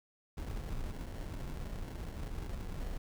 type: noise with sample-and-hold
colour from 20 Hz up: brown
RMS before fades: -40 dBFS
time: 0.37-2.98 s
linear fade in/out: 10 ms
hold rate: 1225 Hz
effects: none